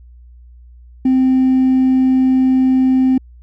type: tone with hard clipping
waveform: triangle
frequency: 260 Hz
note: C4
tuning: 11 cents flat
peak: -9 dBFS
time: 1.05-3.18 s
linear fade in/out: 5 ms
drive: 2 dB
effects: added 60 Hz sine -38 dBFS peak until 3.42 s